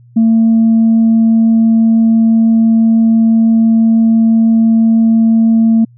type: tone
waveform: sine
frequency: 225.5 Hz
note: A3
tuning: 43 cents sharp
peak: -4 dBFS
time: 0.16-5.85 s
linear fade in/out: 10 ms
effects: tanh soft clip ceiling -3 dBFS + added 120 Hz sine -39 dBFS peak until 5.97 s